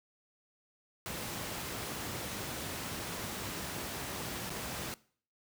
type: noise with dropouts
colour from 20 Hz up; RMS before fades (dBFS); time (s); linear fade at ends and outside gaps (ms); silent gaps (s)
pink; -39; 1.06-4.94; 0; 4.496-4.503
effects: noise-tail reverb RT60 0.5 s tail -21 dB re dry + high-pass 80 Hz 12 dB/octave